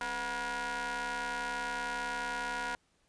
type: ring-modulated tone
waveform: sawtooth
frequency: 233.1 Hz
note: A#3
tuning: in tune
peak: -27 dBFS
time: 0.01-2.75 s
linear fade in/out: 0 ms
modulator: 1200 Hz
effects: pink hiss -72 dBFS RMS until 3.08 s + resampled to 22050 Hz